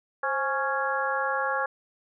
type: harmonic tone with a mistuned harmonic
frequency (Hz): 277.2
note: C#4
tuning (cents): 0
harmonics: 2 / 3 / 4 / 5 / 6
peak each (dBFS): -31 / -31 / -31 / -31 / -31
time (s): 0.23-1.66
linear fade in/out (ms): 5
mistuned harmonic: 2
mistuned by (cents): -79
effects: none